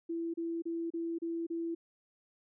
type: tone bursts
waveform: sine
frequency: 333.7 Hz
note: E4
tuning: 21 cents sharp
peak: -33 dBFS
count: 6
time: 0.09-1.75 s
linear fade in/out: 10 ms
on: 250 ms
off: 32 ms
effects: none